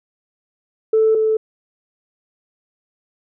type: tone pair in turn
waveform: sine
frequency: 440 / 437.6 Hz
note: A4 / A4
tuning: 0 / -9 cents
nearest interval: unison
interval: 9 cents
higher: first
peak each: -10 / -13 dBFS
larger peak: first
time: 0.93-1.15 / 1.15-1.37 s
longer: neither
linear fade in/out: 5 ms
effects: tanh soft clip ceiling -7 dBFS